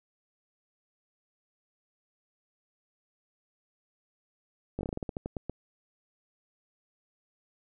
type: slowing click train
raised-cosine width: 2 ms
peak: -20 dBFS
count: 13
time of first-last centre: 4.79-5.496 s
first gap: 19 ms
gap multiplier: 1.19
effects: none